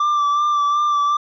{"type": "tone with vibrato", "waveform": "triangle", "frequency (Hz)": 1174.7, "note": "D6", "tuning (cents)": 0, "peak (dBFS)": -13, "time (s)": [0, 1.17], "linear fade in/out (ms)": 5, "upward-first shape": "sine", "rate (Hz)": 2.7, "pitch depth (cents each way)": 27, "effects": ["resampled to 16000 Hz"]}